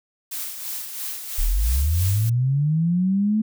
blue noise with tremolo, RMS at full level -29 dBFS, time 0.31-2.3 s, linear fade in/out 10 ms, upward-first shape sine, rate 3 Hz, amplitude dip 50%
sine linear sweep, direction up, 30.87 to 220 Hz, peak -17 dBFS, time 1.38-3.42 s, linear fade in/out 10 ms
effects none

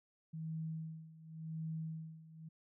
sine tone with tremolo, 160 Hz, D#3, 49 cents sharp, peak -38 dBFS, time 0.33-2.49 s, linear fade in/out 10 ms, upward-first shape sine, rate 0.9 Hz, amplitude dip 85%, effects none

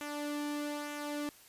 sawtooth tone with flanger, 293.7 Hz, D4, in tune, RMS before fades -38 dBFS, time 0.01-1.29 s, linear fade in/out 0 ms, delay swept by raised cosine 0.21 to 1.51 ms, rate 1.1 Hz, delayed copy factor -0.5, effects white hiss -58 dBFS RMS until 1.48 s + resampled to 32000 Hz

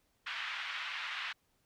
white band-pass noise, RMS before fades -40 dBFS, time 0.26-1.33 s, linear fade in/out 10 ms, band 1100 to 3100 Hz, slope 24 dB/octave, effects pink hiss -75 dBFS RMS until 1.65 s

